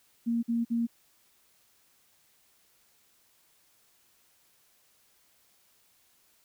sine tone bursts, 233.1 Hz, A#3, in tune, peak -25 dBFS, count 3, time 0.26-0.87 s, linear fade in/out 20 ms, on 170 ms, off 50 ms, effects white hiss -66 dBFS RMS until 6.44 s

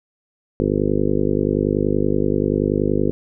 harmonic tone, 50.5 Hz, G#1, 48 cents flat, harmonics 1 / 2 / 3 / 4 / 5 / 6 / 7 / 8 / 9 / 10, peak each -28 / -28 / -25 / -28 / -23 / -27 / -23 / -24 / -25 / -29 dBFS, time 0.6-3.11 s, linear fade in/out 0 ms, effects none

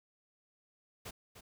pink noise with echo, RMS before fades -45 dBFS, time 1.05-1.11 s, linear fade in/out 10 ms, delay 300 ms, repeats 1, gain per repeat -9 dB, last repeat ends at 1.41 s, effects none

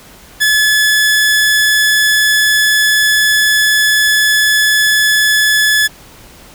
sawtooth tone, 1716 Hz, A6, 44 cents flat, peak -5 dBFS, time 0.4-5.88 s, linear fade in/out 20 ms, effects pink hiss -39 dBFS RMS until 6.54 s

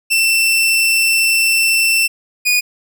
sawtooth tone pair in turn, 2682 / 2462 Hz, E7 / D#7, +29 / -19 cents, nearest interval minor second, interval 148 cents, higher first, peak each -8 dBFS, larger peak neither, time 0.1-2.08 / 2.45-2.61 s, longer first, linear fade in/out 20 ms, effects none

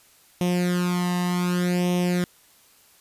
sawtooth tone with flanger, 178.1 Hz, F3, 34 cents sharp, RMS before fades -23 dBFS, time 0.41-2.24 s, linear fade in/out 0 ms, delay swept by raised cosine 0.33 to 1.05 ms, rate 0.66 Hz, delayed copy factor +0.8, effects white hiss -56 dBFS RMS until 3 s + resampled to 32000 Hz

